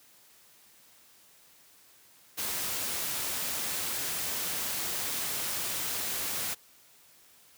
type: noise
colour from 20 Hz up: white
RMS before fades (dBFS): -33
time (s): 2.37-6.55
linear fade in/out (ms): 20
effects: white hiss -59 dBFS RMS until 7.57 s + high-pass 60 Hz 12 dB/octave